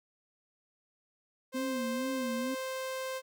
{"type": "tone", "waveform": "sawtooth", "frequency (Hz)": 523, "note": "C5", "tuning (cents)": -1, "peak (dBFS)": -31, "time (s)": [1.52, 3.22], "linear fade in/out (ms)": 50}
{"type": "tone with vibrato", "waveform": "sine", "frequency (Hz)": 250, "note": "B3", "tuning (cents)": 21, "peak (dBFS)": -33, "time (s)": [1.54, 2.55], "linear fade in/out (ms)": 10, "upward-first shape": "sine", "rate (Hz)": 2.2, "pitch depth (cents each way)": 130}
{"effects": []}